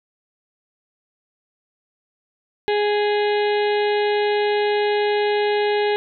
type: harmonic tone with a mistuned harmonic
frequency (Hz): 415.3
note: G#4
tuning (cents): 0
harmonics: 1 / 2 / 4 / 5 / 6 / 7 / 8 / 9 / 10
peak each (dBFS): -18 / -24 / -30 / -32 / -34 / -35 / -36 / -37 / -38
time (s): 2.68-5.96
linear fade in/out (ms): 0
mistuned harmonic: 10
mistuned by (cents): -41
effects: none